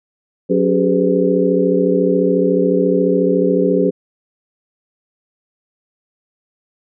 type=tone cluster; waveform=sine; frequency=183.4 / 277.5 / 389.1 / 423.2 / 502 Hz; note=F#3 / C#4 / G4 / G#4 / B4; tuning=-15 / +2 / -13 / +33 / +28 cents; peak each=-18 dBFS; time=0.49-3.91 s; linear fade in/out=20 ms; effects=none